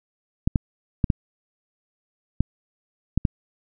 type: clicks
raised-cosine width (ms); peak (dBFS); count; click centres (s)
5; -6; 7; 0.475 / 0.558 / 1.042 / 1.102 / 2.406 / 3.176 / 3.252
effects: none